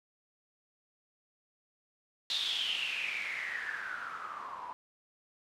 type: noise with low-pass filter sweep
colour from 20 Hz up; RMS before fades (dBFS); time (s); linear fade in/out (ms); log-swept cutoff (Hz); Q
blue; -37; 2.3-4.73; 0; 3800 to 950; 9.7
effects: none